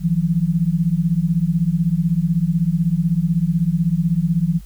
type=beating tone pair; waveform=sine; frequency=160.5 / 176.5 Hz; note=E3 / F3; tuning=-46 / +19 cents; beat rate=16 Hz; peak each=-18 / -18 dBFS; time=0-4.61 s; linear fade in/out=50 ms; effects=added 50 Hz sine -35 dBFS peak until 4.65 s + white hiss -53 dBFS RMS until 4.65 s